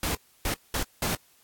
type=noise bursts at uneven times; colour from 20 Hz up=pink; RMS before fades=-28 dBFS; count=4; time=0.03-0.15 / 0.45-0.54 / 0.74-0.83 / 1.02-1.15 s; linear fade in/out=2 ms; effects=white hiss -61 dBFS RMS until 1.43 s + AAC 64 kbps